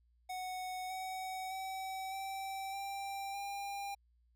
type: tone with pitch steps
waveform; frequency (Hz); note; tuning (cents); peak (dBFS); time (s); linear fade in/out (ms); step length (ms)
square; 740 / 751.6 / 763.4 / 775.4 / 787.6 / 800; F#5 / F#5 / G5 / G5 / G5 / G5; 0 / +27 / -46 / -19 / +8 / +35; -40; 0.29-3.95; 10; 610
effects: added 59 Hz sine -68 dBFS peak until 4.35 s